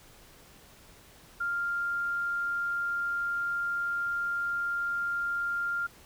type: tone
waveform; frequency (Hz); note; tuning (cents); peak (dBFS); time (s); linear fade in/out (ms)
sine; 1396.9; F6; 0; -28; 1.4-5.87; 10
effects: pink hiss -55 dBFS RMS until 6.05 s